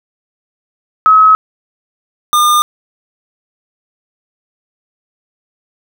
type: tone pair in turn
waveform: sine / square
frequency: 1281 / 1209.1 Hz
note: E6 / D#6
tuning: -50 / -50 cents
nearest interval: minor second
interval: 100 cents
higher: first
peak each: -3 / -8 dBFS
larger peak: first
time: 1.06-1.35 / 2.33-2.62 s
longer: neither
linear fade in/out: 0 ms
effects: none